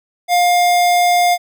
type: tone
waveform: square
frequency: 707 Hz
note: F5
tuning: 21 cents sharp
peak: -11 dBFS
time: 0.28-1.38 s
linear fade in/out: 50 ms
effects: none